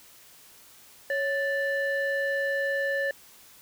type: tone pair together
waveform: sine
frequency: 554.4 / 1760.1 Hz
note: C#5 / A6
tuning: 0 / 0 cents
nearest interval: octave + minor sixth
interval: 2000 cents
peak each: -26 dBFS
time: 1.1-3.11 s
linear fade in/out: 2 ms
effects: tanh soft clip ceiling -21 dBFS + white hiss -53 dBFS RMS until 3.61 s